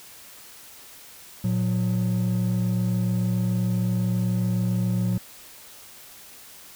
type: tone pair together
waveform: triangle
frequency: 114.42 / 181.8 Hz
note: A#2 / F#3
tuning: -32 / -30 cents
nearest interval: minor sixth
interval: 802 cents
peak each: -21 dBFS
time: 1.44-5.18 s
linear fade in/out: 5 ms
effects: tanh soft clip ceiling -14 dBFS + white hiss -46 dBFS RMS until 6.75 s